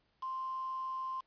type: tone with quantisation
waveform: sine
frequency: 1046.5 Hz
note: C6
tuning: in tune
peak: -36 dBFS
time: 0.22-1.21 s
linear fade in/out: 10 ms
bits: 8
effects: pink hiss -75 dBFS RMS until 1.26 s + resampled to 11025 Hz